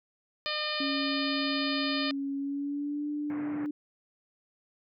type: harmonic tone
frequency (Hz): 606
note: D#5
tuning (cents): -46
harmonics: 1 / 2 / 3 / 4 / 5 / 6 / 7 / 8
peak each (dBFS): -38 / -38 / -38 / -38 / -38 / -38 / -38 / -38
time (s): 0.46-2.11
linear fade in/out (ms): 0
type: tone with pitch glide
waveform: sine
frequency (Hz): 277.2 to 295.4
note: C#4 to D4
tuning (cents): 0 to +10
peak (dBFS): -30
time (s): 0.8-3.71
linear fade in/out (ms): 5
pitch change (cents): +110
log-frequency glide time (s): 2.37-3.08
type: band-pass noise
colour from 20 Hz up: pink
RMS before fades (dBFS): -44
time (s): 3.3-3.66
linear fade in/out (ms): 0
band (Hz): 110 to 2200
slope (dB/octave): 48
effects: none